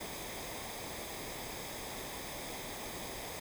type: noise with comb filter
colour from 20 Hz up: pink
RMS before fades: -43 dBFS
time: 0-3.4 s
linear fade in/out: 10 ms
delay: 0.7 ms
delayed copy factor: -0.55
effects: none